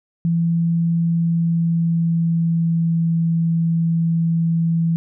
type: tone with pitch glide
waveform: sine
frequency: 167.7 to 165.77 Hz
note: E3 to E3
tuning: +30 to +10 cents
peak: -15 dBFS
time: 0.25-4.96 s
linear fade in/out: 0 ms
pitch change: -20 cents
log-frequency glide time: 1.03-3.1 s
effects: none